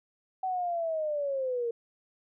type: linear sweep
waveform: sine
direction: down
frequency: 759 to 459.1 Hz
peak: -28 dBFS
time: 0.43-1.71 s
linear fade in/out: 5 ms
effects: none